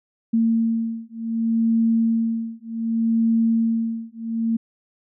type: beating tone pair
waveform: sine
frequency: 227 / 227.66 Hz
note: A#3 / A#3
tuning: -46 / -41 cents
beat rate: 0.66 Hz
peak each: -21 dBFS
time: 0.33-4.57 s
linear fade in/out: 10 ms
effects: none